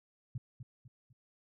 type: tone with echo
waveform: sine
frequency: 123.8 Hz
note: B2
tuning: 5 cents sharp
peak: -35 dBFS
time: 0.35-0.38 s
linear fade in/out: 5 ms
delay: 250 ms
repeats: 3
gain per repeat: -8 dB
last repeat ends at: 1.13 s
effects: none